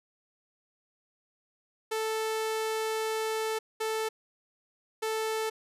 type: tone bursts at uneven times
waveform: sawtooth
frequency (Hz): 440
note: A4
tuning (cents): 0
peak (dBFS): -25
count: 3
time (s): 1.91-3.59 / 3.8-4.09 / 5.02-5.5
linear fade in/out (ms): 10
effects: resampled to 32000 Hz